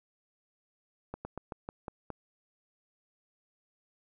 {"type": "slowing click train", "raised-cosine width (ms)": 1, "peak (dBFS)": -24, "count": 7, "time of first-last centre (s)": [1.14, 2.103], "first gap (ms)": 110, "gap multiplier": 1.15, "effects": []}